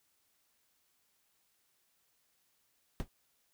brown noise with exponential decay, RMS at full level -30 dBFS, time 3-3.08 s, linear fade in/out 0 ms, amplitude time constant 17 ms, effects white hiss -75 dBFS RMS until 3.53 s

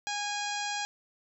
harmonic tone, 822 Hz, G#5, 18 cents flat, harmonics 1 / 2 / 3 / 4 / 5 / 6 / 7 / 8 / 9, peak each -35 / -38 / -40 / -41 / -42 / -43 / -43 / -44 / -45 dBFS, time 0.07-0.85 s, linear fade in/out 0 ms, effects none

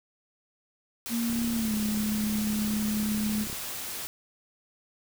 white noise, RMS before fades -36 dBFS, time 1.06-4.07 s, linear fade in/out 0 ms
sine tone with pitch glide, 233.1 to 212.5 Hz, A#3 to G#3, 0 to +40 cents, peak -26 dBFS, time 1.09-3.47 s, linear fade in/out 50 ms, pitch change -160 cents, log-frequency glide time 1.52-1.75 s
click train, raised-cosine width 3 ms, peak -28 dBFS, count 77, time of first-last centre 1.3-3.529 s, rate 34.1 Hz
effects none

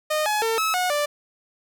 sawtooth tone with pitch steps, 614 / 846 / 451.2 / 1295 / 728 / 588 Hz, D#5 / G#5 / A4 / E6 / F#5 / D5, -23 / +32 / +44 / -31 / -28 / +2 cents, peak -17 dBFS, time 0.1-1.06 s, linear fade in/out 10 ms, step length 160 ms, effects none

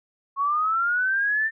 sine linear sweep, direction up, 1091 to 1800 Hz, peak -20 dBFS, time 0.36-1.51 s, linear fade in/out 50 ms, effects none

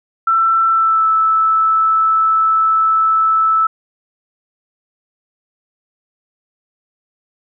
sine tone with pitch glide, 1337 to 1312.5 Hz, E6 to E6, +24 to -8 cents, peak -10 dBFS, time 0.27-3.67 s, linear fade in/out 5 ms, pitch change -32 cents, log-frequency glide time 0.69-1.07 s, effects none

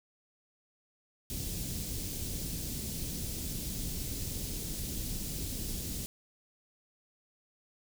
pink band-stop noise, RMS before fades -37 dBFS, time 1.3-6.06 s, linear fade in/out 0 ms, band 270 to 5000 Hz, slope 12 dB/octave, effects none

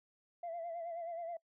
sine tone with vibrato, 677 Hz, E5, 46 cents sharp, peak -38 dBFS, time 0.43-1.37 s, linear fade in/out 5 ms, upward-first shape sine, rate 9.4 Hz, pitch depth 56 cents each way, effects noise-tail reverb RT60 0.1 s tail -26 dB re dry + tanh soft clip ceiling -36 dBFS

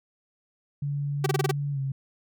sine tone with pitch glide, 143 to 135.68 Hz, D3 to C#3, -46 to -37 cents, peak -26 dBFS, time 0.82-1.92 s, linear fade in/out 5 ms, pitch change -91 cents, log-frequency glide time 1.72-1.79 s
sawtooth tone bursts, 384.2 Hz, G4, 35 cents flat, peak -18 dBFS, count 6, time 1.24-1.513 s, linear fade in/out 5 ms, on 23 ms, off 27 ms
effects none

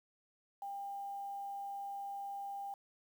sine tone with quantisation, 798 Hz, G5, 31 cents sharp, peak -40 dBFS, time 0.62-2.74 s, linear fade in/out 2 ms, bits 10, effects none

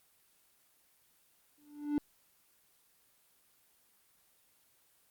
triangle tone with exponential growth, 293.7 Hz, D4, in tune, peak -24 dBFS, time 1.58-1.98 s, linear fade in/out 0 ms, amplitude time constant 86 ms, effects white hiss -69 dBFS RMS until 5.1 s + Opus 24 kbps

